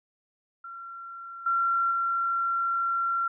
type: tone with level steps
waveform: sine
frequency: 1367 Hz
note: F6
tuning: 37 cents flat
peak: -38 / -22 / -24 dBFS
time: 0.64-3.28 s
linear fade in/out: 5 ms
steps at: 1.46 / 1.91 s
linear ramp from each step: 5 ms
effects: none